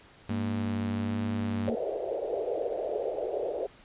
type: tone with vibrato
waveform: sawtooth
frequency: 99 Hz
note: G2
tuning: 18 cents sharp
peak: -28 dBFS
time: 0.29-1.7 s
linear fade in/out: 5 ms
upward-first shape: sine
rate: 1.3 Hz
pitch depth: 19 cents each way
type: tone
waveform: sine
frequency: 230 Hz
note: A#3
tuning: 23 cents flat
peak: -30 dBFS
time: 0.3-1.75 s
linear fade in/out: 5 ms
type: band-pass noise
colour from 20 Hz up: pink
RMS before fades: -32 dBFS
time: 1.67-3.67 s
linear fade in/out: 10 ms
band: 400 to 650 Hz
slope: 48 dB/octave
effects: pink hiss -55 dBFS RMS until 3.84 s + resampled to 8000 Hz